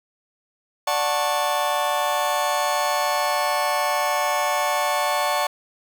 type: chord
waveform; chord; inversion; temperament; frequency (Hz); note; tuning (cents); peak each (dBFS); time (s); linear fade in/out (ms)
40% pulse; D major seventh; none; just; 587.3 / 734.2 / 881 / 1101.2; D5 / F#5 / A5 / C#6; 0 / -14 / +2 / -12; -25; 0.87-5.47; 5
effects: none